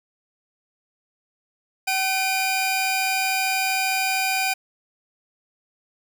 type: tone pair together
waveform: sawtooth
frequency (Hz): 762.3 / 2420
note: G5 / D#7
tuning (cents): -49 / -49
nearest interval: octave + minor sixth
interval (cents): 2000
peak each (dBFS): -20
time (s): 1.87-4.54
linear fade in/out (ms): 10
effects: none